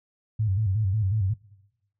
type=tone with vibrato; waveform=sine; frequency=101.7 Hz; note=G#2; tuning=36 cents flat; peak=-21 dBFS; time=0.39-1.34 s; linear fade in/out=10 ms; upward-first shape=square; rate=5.5 Hz; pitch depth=120 cents each way; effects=noise-tail reverb RT60 1.0 s tail -22 dB re dry